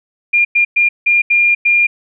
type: tone bursts at uneven times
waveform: sine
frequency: 2407 Hz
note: D7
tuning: 42 cents sharp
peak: -8 dBFS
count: 6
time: 0.33-0.45 / 0.55-0.65 / 0.76-0.89 / 1.06-1.22 / 1.3-1.55 / 1.65-1.87 s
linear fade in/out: 10 ms
effects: none